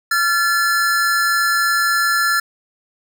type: tone pair together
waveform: square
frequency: 1372 / 1728.6 Hz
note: F6 / A6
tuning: -31 / -31 cents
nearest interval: major third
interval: 400 cents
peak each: -18 dBFS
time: 0.11-2.4 s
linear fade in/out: 5 ms
effects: none